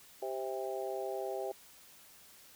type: harmonic tone with a mistuned harmonic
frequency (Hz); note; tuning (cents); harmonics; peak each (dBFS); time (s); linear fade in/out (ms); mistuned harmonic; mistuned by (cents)
130.81; C3; 0; 3 / 4 / 5 / 6; -39 / -41 / -41 / -43; 0.22-1.52; 5; 6; +29
effects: white hiss -58 dBFS RMS until 2.55 s